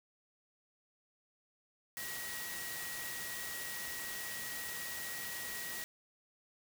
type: tone in noise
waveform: sine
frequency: 1907 Hz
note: A#6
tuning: 39 cents sharp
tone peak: -45 dBFS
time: 1.97-5.84 s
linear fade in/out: 0 ms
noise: white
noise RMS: -43 dBFS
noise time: 1.97-5.84 s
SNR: -5 dB
effects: none